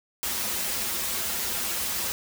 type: noise with comb filter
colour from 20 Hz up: white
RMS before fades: -29 dBFS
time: 0.23-2.12 s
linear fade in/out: 0 ms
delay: 6.8 ms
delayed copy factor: -0.85
effects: none